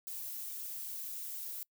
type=noise with flanger; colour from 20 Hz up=violet; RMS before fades=-42 dBFS; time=0.07-1.63 s; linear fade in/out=0 ms; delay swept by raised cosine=1.3 to 5.1 ms; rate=2.3 Hz; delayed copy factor=+0.55; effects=noise-tail reverb RT60 0.1 s tail -25 dB re dry

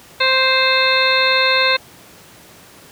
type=harmonic tone; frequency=523.3 Hz; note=C5; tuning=in tune; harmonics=1 / 2 / 3 / 4 / 5 / 7 / 8; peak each=-20 / -20 / -20 / -20 / -20 / -20 / -20 dBFS; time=0.2-1.77 s; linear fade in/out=10 ms; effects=pink hiss -43 dBFS RMS until 2.91 s + high-pass 100 Hz 12 dB/octave

